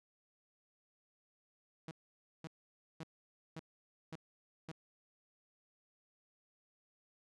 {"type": "tone bursts", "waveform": "sawtooth", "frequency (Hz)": 161, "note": "E3", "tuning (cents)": -41, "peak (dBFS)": -40, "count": 6, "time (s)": [1.88, 4.716], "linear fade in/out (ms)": 2, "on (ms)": 31, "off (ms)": 530, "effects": ["low-pass 7000 Hz 12 dB/octave"]}